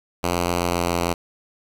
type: tone with pitch glide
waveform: 5% pulse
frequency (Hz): 87.5 to 86.3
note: F2 to F2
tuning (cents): +4 to -20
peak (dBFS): -9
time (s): 0.23-1.14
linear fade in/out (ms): 10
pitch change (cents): -24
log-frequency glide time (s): 0.57-0.91
effects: 8-bit